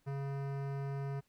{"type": "tone with hard clipping", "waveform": "sine", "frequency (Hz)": 138.59, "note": "C#3", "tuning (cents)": 0, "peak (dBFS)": -38, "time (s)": [0.06, 1.21], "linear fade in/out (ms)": 20, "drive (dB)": 18, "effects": ["pink hiss -75 dBFS RMS until 1.28 s"]}